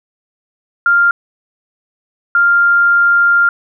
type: tone pair in turn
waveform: sine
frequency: 1396.9 / 1396.9 Hz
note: F6 / F6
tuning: 0 / 0 cents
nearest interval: unison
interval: 0 cents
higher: neither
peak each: -7 dBFS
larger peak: neither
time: 0.86-1.11 / 2.35-3.49 s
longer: second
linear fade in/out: 2 ms
effects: none